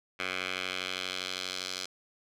10% pulse tone with band-pass filter sweep, 92.5 Hz, F#2, in tune, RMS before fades -36 dBFS, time 0.19-1.86 s, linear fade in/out 10 ms, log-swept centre 2300 to 4700 Hz, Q 1.7, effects none

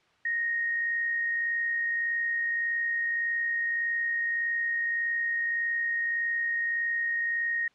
sine tone with amplitude modulation, 1864.7 Hz, A#6, in tune, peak -24 dBFS, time 0.25-7.68 s, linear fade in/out 5 ms, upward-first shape sine, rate 61.7 Hz, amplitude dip 30%, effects white hiss -64 dBFS RMS until 7.74 s + low-pass 3000 Hz 12 dB/octave

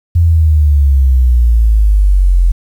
sine exponential sweep, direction down, 86.2 to 42.59 Hz, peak -5 dBFS, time 0.15-2.52 s, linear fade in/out 10 ms, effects 7-bit

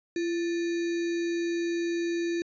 sine tone with sample-and-hold, 340 Hz, F4, 46 cents flat, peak -26 dBFS, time 0.16-2.42 s, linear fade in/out 2 ms, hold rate 2100 Hz, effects resampled to 16000 Hz

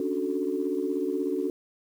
sine chord, D major seventh, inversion third, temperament equal, 277.2 / 293.7 / 370 / 440 Hz, C#4 / D4 / F#4 / A4, 0 / 0 / 0 / 0 cents, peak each -32 / -31 / -29 / -32 dBFS, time 0-1.5 s, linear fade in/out 2 ms, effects tanh soft clip ceiling -15 dBFS + 9-bit

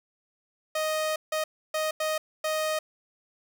sawtooth tone bursts at uneven times, 623 Hz, D#5, 2 cents sharp, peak -22 dBFS, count 5, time 0.75-1.16 / 1.32-1.44 / 1.74-1.91 / 2-2.18 / 2.44-2.79 s, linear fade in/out 5 ms, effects none

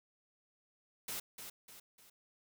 white noise with echo, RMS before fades -41 dBFS, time 1.08-1.2 s, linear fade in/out 5 ms, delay 300 ms, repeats 3, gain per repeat -7 dB, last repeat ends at 2.1 s, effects none

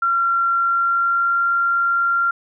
sine tone with pitch glide, 1371 to 1382.1 Hz, F6 to F6, -32 to -18 cents, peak -15 dBFS, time 0.02-2.31 s, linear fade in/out 5 ms, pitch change +14 cents, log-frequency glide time 0.5-1.42 s, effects none

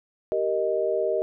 sine chord, Eb major, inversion first, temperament just, 388.9 / 466.7 / 622.3 Hz, G4 / Bb4 / Eb5, -14 / +2 / 0 cents, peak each -27 / -27 / -25 dBFS, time 0.32-1.22 s, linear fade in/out 0 ms, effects none

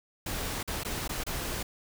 pink noise with dropouts, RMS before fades -34 dBFS, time 0.26-1.63 s, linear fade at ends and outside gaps 5 ms, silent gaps 0.63-0.676 / 0.835-0.848 / 1.078-1.092 / 1.237-1.265 s, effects none

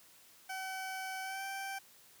20% pulse tone with pitch glide, 760 to 779.6 Hz, F#5 to G5, +46 to -10 cents, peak -34 dBFS, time 0.49-1.79 s, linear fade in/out 10 ms, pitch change +44 cents, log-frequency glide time 1.22-1.44 s, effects white hiss -61 dBFS RMS until 2.2 s + high-pass 60 Hz 12 dB/octave

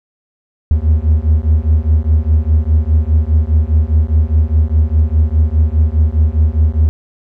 triangle beating tone pair, 75.2 / 80.1 Hz, D2 / E2, +42 / -49 cents, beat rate 4.9 Hz, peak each -10 dBFS, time 0.71-6.89 s, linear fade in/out 0 ms, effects none

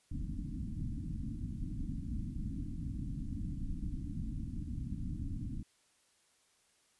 pink low-pass noise, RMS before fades -39 dBFS, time 0.11-5.63 s, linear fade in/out 5 ms, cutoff 300 Hz, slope 96 dB/octave, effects white hiss -71 dBFS RMS until 6.99 s + resampled to 24000 Hz

